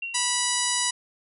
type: tone with exponential decay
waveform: sine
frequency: 2747 Hz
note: F7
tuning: 29 cents flat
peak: -27 dBFS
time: 0.02-0.58 s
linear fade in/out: 5 ms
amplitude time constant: 120 ms
type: harmonic tone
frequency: 979 Hz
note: B5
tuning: 15 cents flat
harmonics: 1 / 2 / 3 / 4 / 5 / 6 / 7 / 8 / 9 / 10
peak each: -32 / -32 / -32 / -32 / -32 / -32 / -32 / -32 / -32 / -32 dBFS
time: 0.14-0.91 s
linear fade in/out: 10 ms
effects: none